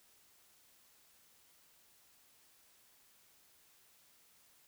silence, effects white hiss -67 dBFS RMS until 4.67 s

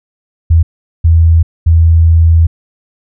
sine tone bursts at uneven times, 82.3 Hz, E2, 2 cents flat, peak -3 dBFS, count 3, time 0.5-0.63 / 1.04-1.43 / 1.66-2.47 s, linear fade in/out 10 ms, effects none

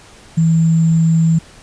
sine tone with sample-and-hold, 163 Hz, E3, 19 cents flat, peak -9 dBFS, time 0.37-1.39 s, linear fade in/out 10 ms, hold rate 7350 Hz, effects pink hiss -42 dBFS RMS until 1.62 s + resampled to 22050 Hz

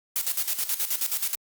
blue noise with tremolo, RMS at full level -25 dBFS, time 0.16-1.35 s, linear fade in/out 0 ms, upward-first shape square, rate 9.4 Hz, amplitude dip 70%, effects Opus 48 kbps

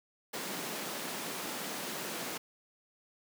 pink high-pass noise, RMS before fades -39 dBFS, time 0.33-2.38 s, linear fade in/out 10 ms, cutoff 190 Hz, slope 24 dB/octave, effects none

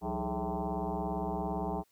sine tone with frequency modulation, 293.7 Hz, D4, in tune, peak -31 dBFS, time 0.01-1.84 s, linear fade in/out 50 ms, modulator 121 Hz, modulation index 5.3, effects white hiss -72 dBFS RMS until 1.91 s

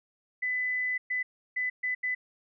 sine tone bursts at uneven times, 2003 Hz, B6, 24 cents sharp, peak -27 dBFS, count 5, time 0.42-0.98 / 1.1-1.23 / 1.56-1.7 / 1.83-1.95 / 2.03-2.15 s, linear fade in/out 10 ms, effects none

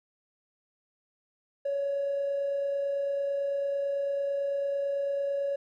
triangle tone with amplitude modulation, 560 Hz, C#5, 18 cents sharp, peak -22 dBFS, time 1.65-5.56 s, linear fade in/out 10 ms, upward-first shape sine, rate 29 Hz, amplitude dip 35%, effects tanh soft clip ceiling -24 dBFS

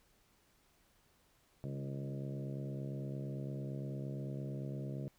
harmonic tone with a mistuned harmonic, 68.8 Hz, C#2, 12 cents flat, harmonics 2 / 3 / 4 / 5 / 6 / 7 / 8 / 9, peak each -40 / -47 / -50 / -50 / -55 / -54 / -56 / -54 dBFS, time 1.64-5.08 s, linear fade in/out 0 ms, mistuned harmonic 3, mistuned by -28 cents, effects pink hiss -71 dBFS RMS until 5.18 s

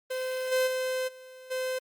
45% pulse tone with level steps, 515 Hz, C5, 28 cents flat, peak -30 / -23 / -28 / -46 / -29 dBFS, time 0.1-1.79 s, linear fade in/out 10 ms, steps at 0.51 / 0.66 / 1.07 / 1.5 s, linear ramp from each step 20 ms, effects Opus 32 kbps

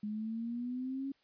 sine exponential sweep, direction up, 207.7 to 276.5 Hz, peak -35 dBFS, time 0.03-1.12 s, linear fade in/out 5 ms, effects white hiss -72 dBFS RMS until 1.23 s + resampled to 11025 Hz

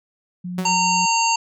sine tone, 179 Hz, F3, 43 cents sharp, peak -26 dBFS, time 0.44-1.06 s, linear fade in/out 10 ms
sawtooth tone with exponential decay, 186 Hz, F#3, 9 cents sharp, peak -19 dBFS, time 0.58-0.93 s, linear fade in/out 5 ms, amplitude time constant 76 ms
harmonic tone, 920 Hz, A#5, 23 cents flat, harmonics 1 / 3 / 5 / 7 / 8, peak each -18 / -23 / -25 / -26 / -27 dBFS, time 0.65-1.36 s, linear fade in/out 5 ms
effects none

